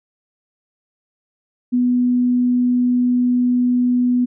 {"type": "tone", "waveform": "sine", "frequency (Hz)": 246.9, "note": "B3", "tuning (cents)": 0, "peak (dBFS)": -13, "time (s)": [1.72, 4.26], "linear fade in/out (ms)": 20, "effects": []}